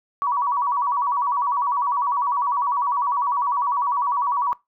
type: tone with vibrato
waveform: sine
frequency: 1050 Hz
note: C6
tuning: 6 cents sharp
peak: -19 dBFS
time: 0.22-4.53 s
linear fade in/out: 0 ms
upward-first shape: square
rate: 10 Hz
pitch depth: 130 cents each way
effects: noise-tail reverb RT60 0.2 s tail -22 dB re dry